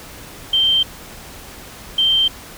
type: tone pair in turn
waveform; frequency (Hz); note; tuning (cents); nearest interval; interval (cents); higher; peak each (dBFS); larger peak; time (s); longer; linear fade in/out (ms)
sine; 3136 / 3136; G7 / G7; 0 / 0; unison; 0; neither; -12; neither; 0.53-0.83 / 1.98-2.28; neither; 5
effects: pink hiss -37 dBFS RMS until 2.57 s